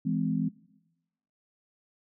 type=chord; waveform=sine; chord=E augmented; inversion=none; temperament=equal with one note detuned; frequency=164.81 / 207.7 / 256.5 Hz; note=E3 / G#3 / B#3; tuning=0 / 0 / -34 cents; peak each=-30 dBFS; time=0.05-0.49 s; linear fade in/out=10 ms; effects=noise-tail reverb RT60 0.9 s tail -18 dB re dry